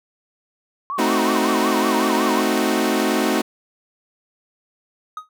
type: tone with vibrato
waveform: sine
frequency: 1039 Hz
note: C6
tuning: 12 cents flat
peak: -23 dBFS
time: 0.9-2.41 s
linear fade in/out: 0 ms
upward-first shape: sine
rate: 5.4 Hz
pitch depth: 190 cents each way
type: chord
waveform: sawtooth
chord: A diminished seventh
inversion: none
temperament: equal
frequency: 220 / 261.6 / 311.1 / 370 Hz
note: A3 / C4 / Eb4 / Gb4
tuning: 0 / 0 / 0 / 0 cents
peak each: -19 dBFS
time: 0.98-3.42 s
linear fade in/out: 10 ms
type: tone with exponential decay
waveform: triangle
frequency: 1254 Hz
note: D#6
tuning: 13 cents sharp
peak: -22 dBFS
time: 5.17-5.29 s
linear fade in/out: 2 ms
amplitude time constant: 24 ms
effects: none